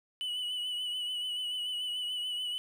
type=tone with vibrato; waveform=triangle; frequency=2966 Hz; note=F#7; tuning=4 cents sharp; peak=-31 dBFS; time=0.21-2.58 s; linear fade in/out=0 ms; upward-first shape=triangle; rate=6.9 Hz; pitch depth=44 cents each way; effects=11-bit